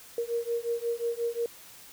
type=beating tone pair; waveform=sine; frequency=466.2 / 471.8 Hz; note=A#4 / A#4; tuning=0 / +21 cents; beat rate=5.6 Hz; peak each=-31 dBFS; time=0.18-1.46 s; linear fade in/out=2 ms; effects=white hiss -50 dBFS RMS until 1.92 s